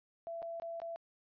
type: tone with dropouts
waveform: sine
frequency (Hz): 670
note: E5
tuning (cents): +28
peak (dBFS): -39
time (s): 0.27-0.96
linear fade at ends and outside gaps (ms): 0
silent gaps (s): 0.42-0.427 / 0.599-0.621 / 0.801-0.818
effects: resampled to 11025 Hz